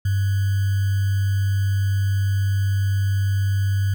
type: tone with sample-and-hold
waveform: sine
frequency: 98 Hz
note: G2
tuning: in tune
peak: -17 dBFS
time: 0.05-3.94 s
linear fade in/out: 5 ms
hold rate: 1575 Hz
effects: none